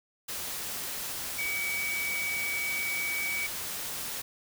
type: tone in noise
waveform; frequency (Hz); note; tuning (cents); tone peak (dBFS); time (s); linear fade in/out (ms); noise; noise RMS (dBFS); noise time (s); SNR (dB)
sine; 2272; C#7; +42; -30; 1.38-3.47; 10; white; -36; 0.28-4.22; +3
effects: none